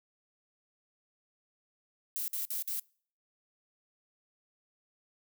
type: noise bursts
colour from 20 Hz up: violet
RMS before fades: -35 dBFS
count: 4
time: 2.16-2.796 s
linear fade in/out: 0 ms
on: 120 ms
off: 52 ms
effects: noise-tail reverb RT60 0.5 s tail -26 dB re dry